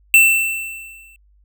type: tone with exponential decay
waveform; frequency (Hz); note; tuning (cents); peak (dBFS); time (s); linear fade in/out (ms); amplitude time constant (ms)
square; 2678; E7; +27; -6; 0.14-1.16; 1; 220
effects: added 50 Hz sine -51 dBFS peak until 1.44 s